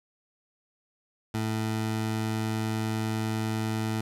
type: tone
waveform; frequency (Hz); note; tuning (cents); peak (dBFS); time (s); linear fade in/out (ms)
20% pulse; 110; A2; 0; -22; 1.34-4.01; 5
effects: resampled to 32000 Hz + 8-bit